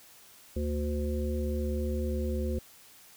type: harmonic tone with a mistuned harmonic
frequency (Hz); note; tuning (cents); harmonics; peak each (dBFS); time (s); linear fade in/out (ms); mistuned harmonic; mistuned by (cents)
73.42; D2; 0; 1 / 3 / 5 / 7; -30 / -35 / -37 / -38; 0.56-2.59; 5; 3; +34
effects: white hiss -55 dBFS RMS until 3.16 s